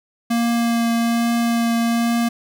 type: tone with vibrato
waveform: square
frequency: 233.1 Hz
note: A#3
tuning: in tune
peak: -17 dBFS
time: 0.3-2.29 s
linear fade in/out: 10 ms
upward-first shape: triangle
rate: 1.2 Hz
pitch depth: 11 cents each way
effects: none